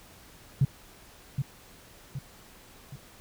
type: tone with echo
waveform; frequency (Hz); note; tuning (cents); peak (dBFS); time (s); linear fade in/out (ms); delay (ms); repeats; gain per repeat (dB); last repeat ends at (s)
sine; 136; C#3; -33; -17; 0.61-0.65; 5; 770; 3; -7; 2.96
effects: tanh soft clip ceiling -13 dBFS + pink hiss -53 dBFS RMS until 3.2 s